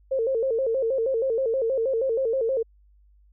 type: tone with vibrato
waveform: sine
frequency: 491.3 Hz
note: B4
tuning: 9 cents flat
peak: -21 dBFS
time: 0.11-2.63 s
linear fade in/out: 10 ms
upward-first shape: square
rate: 6.3 Hz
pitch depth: 140 cents each way
effects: added 50 Hz sine -54 dBFS peak until 3.32 s